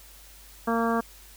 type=harmonic tone; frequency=230 Hz; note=A#3; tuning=23 cents flat; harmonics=1 / 2 / 3 / 4 / 5 / 6 / 7; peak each=-26 / -29 / -30 / -33 / -30 / -36 / -36 dBFS; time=0.67-1.01 s; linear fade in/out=10 ms; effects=added 50 Hz sine -51 dBFS peak until 1.36 s + white hiss -51 dBFS RMS until 1.36 s